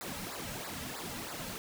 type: noise with flanger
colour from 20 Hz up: pink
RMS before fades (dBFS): -41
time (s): 0.01-1.58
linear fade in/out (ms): 0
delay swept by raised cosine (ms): 0.32 to 2.82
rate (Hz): 3.1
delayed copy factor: -1
effects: none